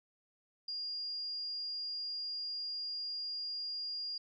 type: tone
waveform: sine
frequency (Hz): 4826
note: D8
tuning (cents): +46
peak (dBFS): -37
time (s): 0.68-4.18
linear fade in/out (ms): 5
effects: none